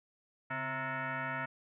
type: tone with frequency modulation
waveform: sine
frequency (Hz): 258.3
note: C4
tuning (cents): -22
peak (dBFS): -34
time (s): 0.5-1.46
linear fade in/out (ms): 10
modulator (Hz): 396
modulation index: 4.8
effects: none